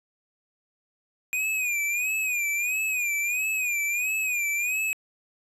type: tone with vibrato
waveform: square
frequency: 2457 Hz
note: D#7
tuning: 22 cents flat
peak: -25 dBFS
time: 1.33-4.93 s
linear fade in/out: 0 ms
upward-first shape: sine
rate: 1.5 Hz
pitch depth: 99 cents each way
effects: resampled to 32000 Hz + 10-bit